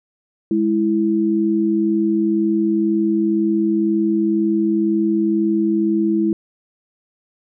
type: tone pair together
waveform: sine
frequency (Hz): 207.6 / 329.6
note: G#3 / E4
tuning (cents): 0 / 0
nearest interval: minor sixth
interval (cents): 800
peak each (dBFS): -19 / -16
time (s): 0.51-6.33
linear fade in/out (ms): 2
effects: none